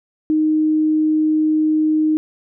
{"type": "tone", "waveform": "sine", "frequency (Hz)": 310, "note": "D#4", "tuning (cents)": -6, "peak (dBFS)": -13, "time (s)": [0.3, 2.17], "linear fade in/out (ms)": 0, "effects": []}